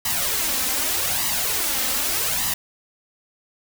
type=noise with flanger; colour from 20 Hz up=white; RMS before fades=-23 dBFS; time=0.05-2.54 s; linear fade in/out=5 ms; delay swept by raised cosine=1 to 3.9 ms; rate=0.83 Hz; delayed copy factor=+0.7; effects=none

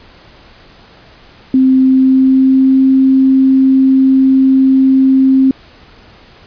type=tone with pitch glide; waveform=sine; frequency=261.6 to 265.3 Hz; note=C4 to C4; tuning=0 to +24 cents; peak=-5 dBFS; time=1.54-5.51 s; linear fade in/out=2 ms; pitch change=+24 cents; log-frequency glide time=1.79-2.82 s; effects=pink hiss -41 dBFS RMS until 6.46 s + resampled to 11025 Hz

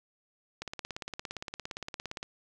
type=click train; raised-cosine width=0.2 ms; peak=-20 dBFS; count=29; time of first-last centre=0.62-2.229 s; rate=17.4 Hz; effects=none

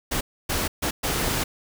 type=noise bursts at uneven times; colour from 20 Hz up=pink; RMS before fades=-25 dBFS; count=4; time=0.11-0.21 / 0.49-0.68 / 0.82-0.91 / 1.03-1.44 s; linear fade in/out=10 ms; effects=none

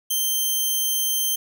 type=tone; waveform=5% pulse; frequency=3136 Hz; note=G7; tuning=in tune; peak=-12 dBFS; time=0.1-1.36 s; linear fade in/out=10 ms; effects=none

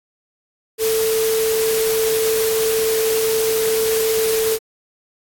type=tone in noise; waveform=sine; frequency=444.1 Hz; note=A4; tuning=16 cents sharp; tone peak=-16 dBFS; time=0.78-4.59 s; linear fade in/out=50 ms; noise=white; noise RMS=-24 dBFS; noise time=0.78-4.59 s; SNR=+5 dB; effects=AAC 64 kbps

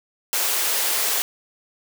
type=high-pass noise; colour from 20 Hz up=white; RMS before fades=-22 dBFS; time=0.33-1.22 s; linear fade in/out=0 ms; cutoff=370 Hz; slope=24 dB/octave; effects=none

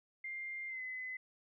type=tone with pitch glide; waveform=sine; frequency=2100 to 2026 Hz; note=C7 to B6; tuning=+6 to +44 cents; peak=-40 dBFS; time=0.24-1.17 s; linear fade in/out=5 ms; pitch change=-62 cents; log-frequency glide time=0.68-0.82 s; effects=none

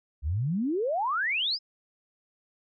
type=exponential sweep; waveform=sine; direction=up; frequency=65.41 to 5274 Hz; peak=-25 dBFS; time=0.22-1.59 s; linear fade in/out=50 ms; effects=none

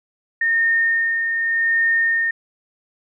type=tone with tremolo; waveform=sine; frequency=1830 Hz; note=A#6; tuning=32 cents flat; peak=-14 dBFS; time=0.41-2.31 s; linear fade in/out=5 ms; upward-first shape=sine; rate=0.85 Hz; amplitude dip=40%; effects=none

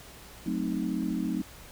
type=chord; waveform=sine; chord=F# diminished seventh; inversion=none; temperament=equal; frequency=185 / 220 / 261.6 / 311.1 Hz; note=F#3 / A3 / C4 / Eb4; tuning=0 / 0 / 0 / 0 cents; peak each=-33 dBFS; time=0.46-1.42 s; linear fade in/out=5 ms; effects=added 60 Hz sine -55 dBFS peak until 1.71 s + pink hiss -49 dBFS RMS until 1.71 s

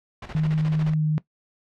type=noise with tremolo; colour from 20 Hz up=pink; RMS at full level=-35 dBFS; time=0.22-0.94 s; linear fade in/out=5 ms; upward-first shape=square; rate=14 Hz; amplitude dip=70%
type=tone with pitch glide; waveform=sine; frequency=155.56 to 153.86 Hz; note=D#3 to D#3; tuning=0 to -19 cents; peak=-19 dBFS; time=0.35-1.18 s; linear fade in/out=0 ms; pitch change=-19 cents; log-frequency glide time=0.95-1.03 s
effects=noise-tail reverb RT60 0.1 s tail -18 dB re dry + low-pass 3000 Hz 12 dB/octave

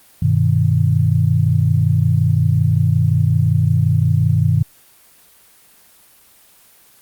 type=chord; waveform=sine; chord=G augmented; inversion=none; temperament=equal; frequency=98 / 123.47 / 155.56 Hz; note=G2 / B2 / D#3; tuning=0 / 0 / 0 cents; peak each=-16 dBFS; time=0.22-4.63 s; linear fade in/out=5 ms; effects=white hiss -49 dBFS RMS until 7.01 s + Opus 24 kbps

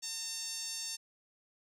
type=tone with band-pass filter; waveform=5% pulse; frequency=905 Hz; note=A5; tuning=48 cents sharp; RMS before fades=-40 dBFS; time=0.02-0.97 s; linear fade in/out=20 ms; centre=5900 Hz; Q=1.6; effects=none

